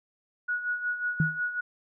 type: tone with tremolo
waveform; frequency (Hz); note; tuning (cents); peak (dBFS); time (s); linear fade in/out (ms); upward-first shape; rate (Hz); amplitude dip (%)
sine; 1460; F#6; -24; -25; 0.48-1.61; 10; sine; 5.5; 65
type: tone with exponential decay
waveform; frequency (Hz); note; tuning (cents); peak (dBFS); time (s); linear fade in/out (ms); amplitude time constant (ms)
sine; 158.6; D#3; +33; -18; 1.2-1.4; 2; 43
effects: none